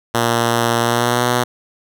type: tone with pitch glide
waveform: 5% pulse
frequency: 117.5 to 122.28 Hz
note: A#2 to B2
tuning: +14 to -17 cents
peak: -3 dBFS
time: 0.14-1.44 s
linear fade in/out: 10 ms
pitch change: +69 cents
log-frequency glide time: 0.81-1.24 s
effects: none